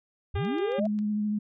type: linear sweep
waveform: sine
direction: up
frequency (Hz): 60 to 667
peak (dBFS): -27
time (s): 0.34-0.87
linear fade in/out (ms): 5
type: harmonic tone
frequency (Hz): 402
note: G4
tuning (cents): +44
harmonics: 1 / 2 / 3 / 4 / 5 / 6 / 7 / 8 / 9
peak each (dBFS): -32 / -38 / -42 / -44 / -46 / -48 / -49 / -50 / -51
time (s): 0.35-0.8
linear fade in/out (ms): 10
type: click train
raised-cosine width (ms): 0.2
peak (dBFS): -34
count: 5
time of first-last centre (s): 0.45-0.989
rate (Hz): 7.42
type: tone with vibrato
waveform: sine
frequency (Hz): 210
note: G#3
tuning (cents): +19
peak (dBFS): -25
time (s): 0.78-1.39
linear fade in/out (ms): 10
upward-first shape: triangle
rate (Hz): 13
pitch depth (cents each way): 22
effects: none